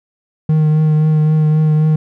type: tone with vibrato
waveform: triangle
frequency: 154.6 Hz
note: D#3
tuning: 11 cents flat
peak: -7 dBFS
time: 0.49-1.96 s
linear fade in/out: 5 ms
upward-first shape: triangle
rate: 3.8 Hz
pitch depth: 22 cents each way
effects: none